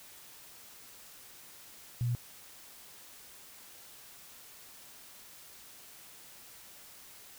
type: tone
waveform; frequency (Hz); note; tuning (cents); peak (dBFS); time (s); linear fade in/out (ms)
sine; 120.7; B2; -39; -28; 2.01-2.15; 0
effects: white hiss -53 dBFS RMS until 7.38 s